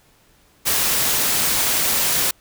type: noise with ADSR envelope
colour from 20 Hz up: white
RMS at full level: -17 dBFS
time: 0.65-2.31 s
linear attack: 31 ms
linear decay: 5 ms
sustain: -2 dB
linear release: 4 ms
effects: pink hiss -56 dBFS RMS until 2.4 s